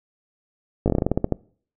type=slowing click train; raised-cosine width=2 ms; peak=-6 dBFS; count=12; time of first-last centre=0.86-1.323 s; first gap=18 ms; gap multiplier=1.16; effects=noise-tail reverb RT60 0.5 s tail -23 dB re dry